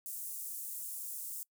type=high-pass noise; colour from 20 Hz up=pink; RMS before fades=-42 dBFS; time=0.06-1.43 s; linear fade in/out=0 ms; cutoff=8600 Hz; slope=24 dB/octave; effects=noise-tail reverb RT60 0.1 s tail -24 dB re dry